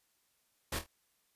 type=noise with echo; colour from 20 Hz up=pink; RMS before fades=-36 dBFS; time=0.72-0.79 s; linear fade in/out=5 ms; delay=25 ms; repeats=3; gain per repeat=-8 dB; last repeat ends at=0.865 s; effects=white hiss -75 dBFS RMS until 1.35 s + resampled to 32000 Hz